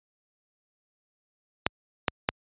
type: clicks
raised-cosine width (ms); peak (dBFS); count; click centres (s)
0.3; -5; 3; 1.665 / 2.082 / 2.289
effects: high-pass 60 Hz 12 dB/octave + resampled to 8000 Hz